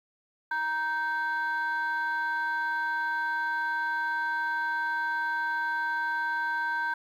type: tone pair together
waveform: sine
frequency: 939.8 / 1557 Hz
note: A#5 / G6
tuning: +14 / -12 cents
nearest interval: major sixth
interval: 874 cents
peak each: -29 / -27 dBFS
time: 0.51-6.94 s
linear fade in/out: 5 ms
effects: tanh soft clip ceiling -23 dBFS + 10-bit